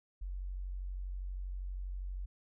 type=tone; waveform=sine; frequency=46.25 Hz; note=F#1; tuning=in tune; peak=-37 dBFS; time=0.21-2.26 s; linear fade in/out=10 ms; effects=none